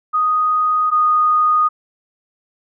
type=tone pair in turn; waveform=sine; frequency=1244.5 / 1235.9 Hz; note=D#6 / D#6; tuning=0 / -12 cents; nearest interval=unison; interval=12 cents; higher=first; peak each=-13 / -11 dBFS; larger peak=second; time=0.13-0.91 / 0.91-1.69 s; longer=neither; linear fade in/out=20 ms; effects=none